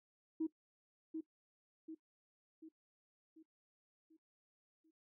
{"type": "tone with echo", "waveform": "sine", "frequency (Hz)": 319.3, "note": "D#4", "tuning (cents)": 45, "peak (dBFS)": -33, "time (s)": [0.4, 0.47], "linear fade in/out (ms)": 10, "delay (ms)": 740, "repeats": 6, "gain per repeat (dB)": -6, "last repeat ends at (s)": 4.91, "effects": ["noise-tail reverb RT60 0.1 s tail -17 dB re dry", "tanh soft clip ceiling -29 dBFS"]}